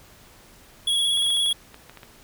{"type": "tone with vibrato", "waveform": "square", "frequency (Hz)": 3336, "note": "G#7", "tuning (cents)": 7, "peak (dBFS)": -20, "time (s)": [0.87, 1.53], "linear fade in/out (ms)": 5, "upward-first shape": "triangle", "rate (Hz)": 17, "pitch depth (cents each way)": 36}
{"type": "clicks", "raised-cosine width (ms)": 0.3, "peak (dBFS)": -26, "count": 11, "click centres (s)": [1.174, 1.222, 1.265, 1.304, 1.369, 1.461, 1.511, 1.744, 1.896, 1.973, 2.032]}
{"effects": ["pink hiss -51 dBFS RMS until 2.23 s"]}